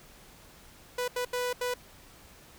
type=tone bursts at uneven times; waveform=sawtooth; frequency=493.9 Hz; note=B4; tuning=in tune; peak=-25 dBFS; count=4; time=0.98-1.08 / 1.16-1.25 / 1.33-1.53 / 1.61-1.74 s; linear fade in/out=5 ms; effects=pink hiss -54 dBFS RMS until 2.58 s